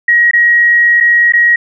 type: tone with dropouts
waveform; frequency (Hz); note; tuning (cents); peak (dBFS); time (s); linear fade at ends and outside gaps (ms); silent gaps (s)
sine; 1896; A#6; +29; -5; 0.08-1.56; 5; 0.312-0.333 / 1.003-1.007 / 1.323-1.335
effects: none